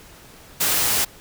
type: noise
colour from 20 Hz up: white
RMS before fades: -20 dBFS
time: 0.6-1.05 s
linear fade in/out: 10 ms
effects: pink hiss -46 dBFS RMS until 1.2 s